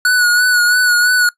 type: tone with vibrato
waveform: square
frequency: 1467 Hz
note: F#6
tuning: 15 cents flat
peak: -10 dBFS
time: 0.05-1.29 s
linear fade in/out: 2 ms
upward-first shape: sine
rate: 3 Hz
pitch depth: 34 cents each way
effects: noise-tail reverb RT60 0.1 s tail -21 dB re dry + resampled to 32000 Hz